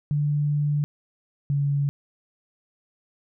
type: tone pair in turn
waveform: sine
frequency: 146.83 / 141.99 Hz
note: D3 / C#3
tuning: 0 / +42 cents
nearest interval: minor second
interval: 58 cents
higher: first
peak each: -20 dBFS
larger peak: neither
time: 0.11-0.84 / 1.5-1.89 s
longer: first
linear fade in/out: 0 ms
effects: none